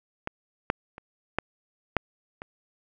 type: clicks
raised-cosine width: 0.5 ms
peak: -15 / -7 / -26 / -9 / -6 / -22 dBFS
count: 6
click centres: 0.274 / 0.701 / 0.981 / 1.386 / 1.967 / 2.419 s
effects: none